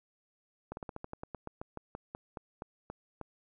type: slowing click train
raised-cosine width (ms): 1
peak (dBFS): -26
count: 18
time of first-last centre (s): 0.72-3.213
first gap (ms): 51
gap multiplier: 1.12
effects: none